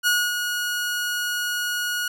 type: tone with ADSR envelope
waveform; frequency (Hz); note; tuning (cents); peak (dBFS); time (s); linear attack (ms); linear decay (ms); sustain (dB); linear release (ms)
sawtooth; 1450; F#6; -35; -13; 0.03-2.08; 38; 250; -7; 3
effects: none